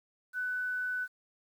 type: tone with quantisation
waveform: sine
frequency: 1496 Hz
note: F#6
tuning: 19 cents sharp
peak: -31 dBFS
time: 0.33-1.08 s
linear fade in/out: 50 ms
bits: 10
effects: none